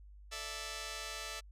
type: chord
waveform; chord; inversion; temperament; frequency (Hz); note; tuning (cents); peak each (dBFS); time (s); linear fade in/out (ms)
5% pulse; A suspended fourth; none; just; 440 / 586.7 / 660; A4 / D5 / E5; 0 / -2 / +2; -37 / -35 / -34; 0.31-1.41; 20
effects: added 50 Hz sine -52 dBFS peak until 1.51 s + resampled to 32000 Hz